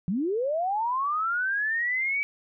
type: linear sweep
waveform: sine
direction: up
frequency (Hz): 163 to 2300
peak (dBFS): -24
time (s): 0.08-2.23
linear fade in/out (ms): 0
effects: none